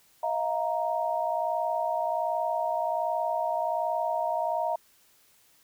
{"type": "chord", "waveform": "sine", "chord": "Eb suspended second", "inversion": "none", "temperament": "equal with one note detuned", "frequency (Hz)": [637.2, 698.5, 932.3], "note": ["Eb5", "F5", "Bb5"], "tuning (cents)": [41, 0, 0], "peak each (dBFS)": -30, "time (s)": [0.23, 4.76], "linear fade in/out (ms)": 5, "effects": ["white hiss -62 dBFS RMS until 5.63 s"]}